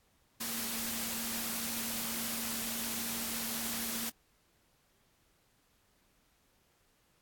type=tone in noise; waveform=sine; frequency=230 Hz; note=A#3; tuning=23 cents flat; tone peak=-43 dBFS; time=0.4-4.1 s; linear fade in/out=10 ms; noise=white; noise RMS=-37 dBFS; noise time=0.4-4.1 s; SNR=-9 dB; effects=pink hiss -71 dBFS RMS until 7.21 s + AAC 64 kbps